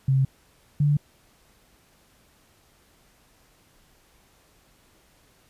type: tone pair in turn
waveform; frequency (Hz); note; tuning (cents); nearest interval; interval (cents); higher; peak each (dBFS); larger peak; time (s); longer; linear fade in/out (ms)
sine; 133.8 / 146.03; C3 / D3; +39 / -9; major second; 152; second; -17; neither; 0.08-0.25 / 0.8-0.97; neither; 5
effects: pink hiss -60 dBFS RMS until 5.49 s + resampled to 32000 Hz